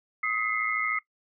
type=tone cluster; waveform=sine; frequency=1265 / 2026 / 2139 Hz; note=D#6 / B6 / C7; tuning=+28 / +44 / +38 cents; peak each=-30 / -30 / -29 dBFS; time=0.23-0.99 s; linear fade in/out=5 ms; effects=noise-tail reverb RT60 0.1 s tail -19 dB re dry